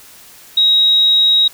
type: tone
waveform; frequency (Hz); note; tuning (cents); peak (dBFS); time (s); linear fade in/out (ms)
sine; 3805; A#7; +35; -8; 0.57-1.48; 5
effects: white hiss -41 dBFS RMS until 1.53 s